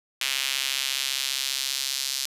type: tone with high-pass filter sweep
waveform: sawtooth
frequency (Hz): 134.8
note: C#3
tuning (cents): -48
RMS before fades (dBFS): -28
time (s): 0.21-2.26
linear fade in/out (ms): 2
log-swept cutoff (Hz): 2800 to 4400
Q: 1.6
effects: resampled to 32000 Hz + 8-bit